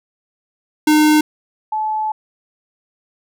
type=tone pair in turn; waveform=square / sine; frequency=304.7 / 863.9 Hz; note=D#4 / A5; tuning=-36 / -32 cents; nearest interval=octave + tritone; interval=1804 cents; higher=second; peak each=-10 / -17 dBFS; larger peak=first; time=0.87-1.21 / 1.72-2.12 s; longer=second; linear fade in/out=5 ms; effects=none